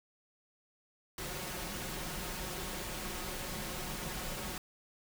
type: noise with comb filter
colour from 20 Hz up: pink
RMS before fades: -40 dBFS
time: 1.18-4.58 s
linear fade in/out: 2 ms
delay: 5.5 ms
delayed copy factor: +0.55
effects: none